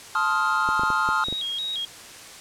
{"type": "chord", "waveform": "triangle", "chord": "F dominant seventh", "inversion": "first", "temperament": "just", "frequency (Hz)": [873.1, 1047.7, 1257.2, 1396.9], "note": ["A5", "C6", "Eb6", "F6"], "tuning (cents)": [-14, 2, 18, 0], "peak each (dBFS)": [-26, -26, -23, -22], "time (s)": [0.15, 1.24], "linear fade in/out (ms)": 2}
{"type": "clicks", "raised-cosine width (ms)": 2, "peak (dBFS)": -19, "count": 7, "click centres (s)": [0.689, 0.795, 0.835, 0.903, 1.089, 1.285, 1.326]}
{"type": "tone with vibrato", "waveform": "sine", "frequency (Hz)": 3520, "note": "A7", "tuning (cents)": 0, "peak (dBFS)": -26, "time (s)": [1.24, 1.85], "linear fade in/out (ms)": 2, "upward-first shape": "square", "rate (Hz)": 2.9, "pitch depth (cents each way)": 130}
{"effects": ["white hiss -42 dBFS RMS until 2.4 s", "low-pass 9000 Hz 12 dB/octave"]}